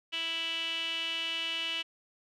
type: tone with band-pass filter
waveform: sawtooth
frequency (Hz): 329.6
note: E4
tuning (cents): 0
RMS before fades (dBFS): -34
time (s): 0.12-1.83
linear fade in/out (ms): 20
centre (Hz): 2900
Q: 8.7
effects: none